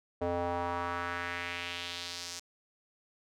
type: tone with band-pass filter sweep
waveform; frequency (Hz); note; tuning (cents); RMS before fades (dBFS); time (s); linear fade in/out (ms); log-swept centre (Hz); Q
square; 87.2; F2; -2; -36; 0.21-2.4; 10; 560 to 6100; 2
effects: none